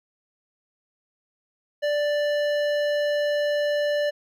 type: tone with hard clipping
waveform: triangle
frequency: 587.3 Hz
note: D5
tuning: in tune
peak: -23 dBFS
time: 1.82-4.11 s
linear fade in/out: 20 ms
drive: 17 dB
effects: none